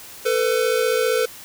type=tone pair together; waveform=square; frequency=446.3 / 501.4 Hz; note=A4 / B4; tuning=+25 / +26 cents; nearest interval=major second; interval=201 cents; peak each=-21 dBFS; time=0.25-1.26 s; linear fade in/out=10 ms; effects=white hiss -40 dBFS RMS until 1.44 s